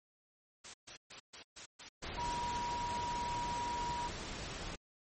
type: noise bursts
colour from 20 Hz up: white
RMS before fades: -48 dBFS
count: 9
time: 0.64-2.58 s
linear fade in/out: 10 ms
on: 100 ms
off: 130 ms
type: noise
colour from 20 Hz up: pink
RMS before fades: -43 dBFS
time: 2.02-4.76 s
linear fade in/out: 10 ms
type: tone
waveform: sine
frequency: 959 Hz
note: A#5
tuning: 49 cents sharp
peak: -36 dBFS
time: 2.17-4.09 s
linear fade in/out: 20 ms
effects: MP3 32 kbps